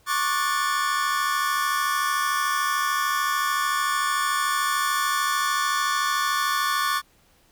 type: chord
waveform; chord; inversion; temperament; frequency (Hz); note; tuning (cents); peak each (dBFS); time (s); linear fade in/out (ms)
45% pulse; D major seventh; third; just; 1101.2 / 1174.7 / 1468.3 / 1762; C#6 / D6 / F#6 / A6; -12 / 0 / -14 / +2; -26 / -26 / -30 / -29; 0.06-7.02; 50
effects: pink hiss -60 dBFS RMS until 7.51 s